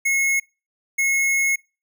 square tone pair in turn, 2174 / 2174 Hz, C#7 / C#7, -34 / -34 cents, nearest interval unison, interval 0 cents, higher neither, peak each -18 / -18 dBFS, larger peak neither, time 0.05-0.4 / 0.98-1.56 s, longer second, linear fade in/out 10 ms, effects noise-tail reverb RT60 0.3 s tail -25 dB re dry

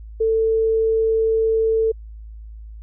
sine tone, 445.6 Hz, A4, 22 cents sharp, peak -15 dBFS, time 0.2-1.92 s, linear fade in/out 10 ms, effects added 54 Hz sine -34 dBFS peak until 2.82 s

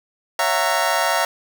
25% pulse chord, F# dominant seventh, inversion second, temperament just, 555 / 666 / 740 / 925 Hz, C#5 / E5 / F#5 / A#5, +2 / +18 / 0 / -14 cents, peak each -22 / -18 / -21 / -18 dBFS, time 0.39-1.25 s, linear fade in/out 2 ms, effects none

